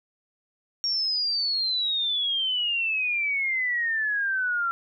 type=exponential sweep; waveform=sine; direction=down; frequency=5588 to 1357 Hz; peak=-23 dBFS; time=0.84-4.71 s; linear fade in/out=0 ms; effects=none